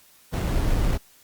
brown noise with sample-and-hold, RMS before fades -22 dBFS, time 0.32-0.98 s, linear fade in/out 20 ms, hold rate 4900 Hz, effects white hiss -55 dBFS RMS until 1.23 s + Opus 48 kbps

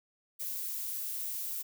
violet noise, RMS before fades -37 dBFS, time 0.39-1.63 s, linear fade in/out 20 ms, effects none

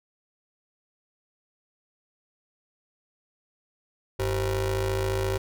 30% pulse ring-modulated tone, 143.2 Hz, D3, 43 cents flat, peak -19 dBFS, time 4.19-5.38 s, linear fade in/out 10 ms, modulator 242 Hz, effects none

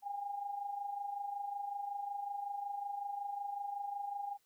sine tone with amplitude modulation, 810 Hz, G#5, 43 cents flat, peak -35 dBFS, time 0.02-4.38 s, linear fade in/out 50 ms, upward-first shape sine, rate 25.4 Hz, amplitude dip 60%, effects white hiss -75 dBFS RMS until 4.45 s

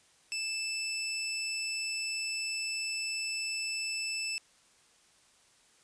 20% pulse tone, 2637 Hz, E7, in tune, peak -28 dBFS, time 0.32-4.38 s, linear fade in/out 0 ms, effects white hiss -64 dBFS RMS until 5.83 s + resampled to 22050 Hz

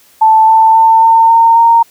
sine tone with pitch steps, 880 / 888.7 / 897.5 / 906.3 / 915.3 / 924.3 Hz, A5 / A5 / A5 / A#5 / A#5 / A#5, 0 / +17 / +34 / -49 / -32 / -15 cents, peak -3 dBFS, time 0.21-1.83 s, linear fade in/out 10 ms, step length 270 ms, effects white hiss -46 dBFS RMS until 1.9 s

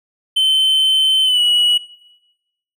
triangle tone with pitch glide, 3076 to 2927 Hz, G7 to F#7, -33 to -19 cents, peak -10 dBFS, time 0.36-1.78 s, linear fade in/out 10 ms, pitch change -86 cents, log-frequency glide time 1.24-1.41 s, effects noise-tail reverb RT60 1.0 s tail -20 dB re dry

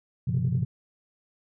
sine tone cluster, 96.1 / 124.2 / 134.8 / 174.1 Hz, G2 / B2 / C#3 / F3, -34 / +10 / -48 / -5 cents, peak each -31 / -25 / -27 / -29 dBFS, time 0.27-0.65 s, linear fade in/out 10 ms, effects tanh soft clip ceiling -16 dBFS

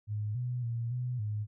sine tone with pitch steps, 105.5 / 123.7 / 116.8 / 124.4 / 105.7 Hz, G#2 / B2 / A#2 / B2 / G#2, +28 / +3 / +4 / +13 / +31 cents, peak -31 dBFS, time 0.07-1.47 s, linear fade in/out 50 ms, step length 280 ms, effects none

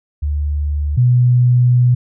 sine tone pair in turn, 73.42 / 123.48 Hz, D2 / B2, 0 / 0 cents, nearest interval major sixth, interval 900 cents, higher second, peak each -15 / -8 dBFS, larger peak second, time 0.22-0.97 / 0.97-1.95 s, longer second, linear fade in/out 10 ms, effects none

